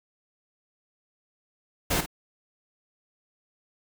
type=noise with echo; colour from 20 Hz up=pink; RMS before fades=-25 dBFS; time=1.9-2.01 s; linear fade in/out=10 ms; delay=52 ms; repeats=1; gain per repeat=-10 dB; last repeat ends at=2.062 s; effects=none